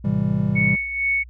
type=chord; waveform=triangle; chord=A minor seventh; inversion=none; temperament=just; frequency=110 / 132 / 165 / 198 Hz; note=A2 / C3 / E3 / G3; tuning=0 / +16 / +2 / +18 cents; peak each=-24 / -22 / -22 / -20 dBFS; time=0.04-0.76 s; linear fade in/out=10 ms
type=tone with tremolo; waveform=sine; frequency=2217 Hz; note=C#7; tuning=in tune; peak=-17 dBFS; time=0.55-1.24 s; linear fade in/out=20 ms; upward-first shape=sine; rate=2.2 Hz; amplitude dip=65%
effects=added 60 Hz sine -39 dBFS peak until 1.29 s